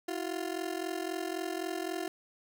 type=ring-modulated tone; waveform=30% pulse; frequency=349.2 Hz; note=F4; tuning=in tune; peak=-28 dBFS; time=0.08-2.08 s; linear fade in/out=2 ms; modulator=21.9 Hz; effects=none